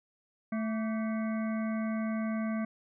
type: harmonic tone with a mistuned harmonic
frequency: 220 Hz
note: A3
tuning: in tune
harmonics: 1 / 3 / 5 / 7 / 9 / 10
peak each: -30 / -40 / -44 / -47 / -49 / -50 dBFS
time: 0.52-2.65 s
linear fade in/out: 5 ms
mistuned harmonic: 5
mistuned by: +80 cents
effects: none